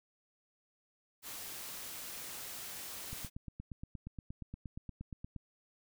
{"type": "noise", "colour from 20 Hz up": "white", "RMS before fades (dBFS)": -45, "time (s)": [1.22, 3.3], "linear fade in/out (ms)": 50}
{"type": "click train", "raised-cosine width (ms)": 5, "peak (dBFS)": -31, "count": 20, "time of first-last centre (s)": [3.13, 5.363], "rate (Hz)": 8.51}
{"effects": []}